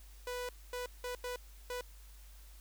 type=tone bursts at uneven times; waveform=sawtooth; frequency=493.9 Hz; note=B4; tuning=in tune; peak=-34 dBFS; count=5; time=0.27-0.49 / 0.73-0.86 / 1.04-1.15 / 1.24-1.36 / 1.7-1.81 s; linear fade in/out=2 ms; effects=added 50 Hz sine -52 dBFS peak until 2.6 s + white hiss -62 dBFS RMS until 2.6 s